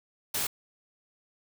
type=noise; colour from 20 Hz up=white; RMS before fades=-30 dBFS; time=0.34-0.47 s; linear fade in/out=5 ms; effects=none